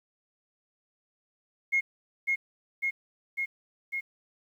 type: tone with echo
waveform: sine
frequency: 2154 Hz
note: C7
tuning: 50 cents sharp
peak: -21 dBFS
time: 1.72-1.81 s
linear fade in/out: 20 ms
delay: 550 ms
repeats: 4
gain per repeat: -2 dB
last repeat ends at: 4.01 s
effects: tanh soft clip ceiling -17 dBFS + 10-bit